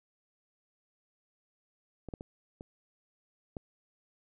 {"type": "clicks", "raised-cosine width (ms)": 2, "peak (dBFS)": [-28, -25, -28, -30, -25], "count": 5, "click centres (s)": [2.087, 2.138, 2.209, 2.609, 3.568], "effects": []}